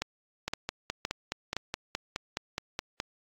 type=two click trains; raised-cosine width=0.2 ms; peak=-14 / -13 dBFS; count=13 / 4; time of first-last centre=0.48-3.001 / 0.02-1.566 s; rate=4.76 / 1.94 Hz; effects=AAC 48 kbps